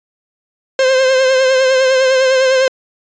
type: tone with vibrato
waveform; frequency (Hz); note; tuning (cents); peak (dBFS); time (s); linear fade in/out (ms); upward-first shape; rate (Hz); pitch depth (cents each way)
45% pulse; 523.3; C5; 0; -9; 0.79-2.68; 2; triangle; 9.9; 45
effects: resampled to 16000 Hz